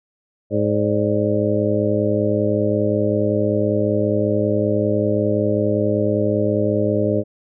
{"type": "harmonic tone with a mistuned harmonic", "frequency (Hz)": 105.3, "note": "G#2", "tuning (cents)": 24, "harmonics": [1, 2, 3, 4, 5, 6], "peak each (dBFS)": [-23, -23, -23, -23, -23, -23], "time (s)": [0.5, 7.24], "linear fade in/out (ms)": 50, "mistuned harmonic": 6, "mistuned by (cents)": -100, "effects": []}